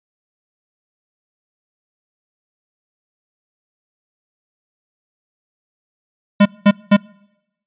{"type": "tone bursts", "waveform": "square", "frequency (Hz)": 203.7, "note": "G#3", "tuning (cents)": -33, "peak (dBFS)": -7, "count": 3, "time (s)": [6.4, 6.968], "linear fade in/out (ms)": 10, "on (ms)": 56, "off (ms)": 200, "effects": ["noise-tail reverb RT60 0.9 s tail -26 dB re dry", "resampled to 8000 Hz"]}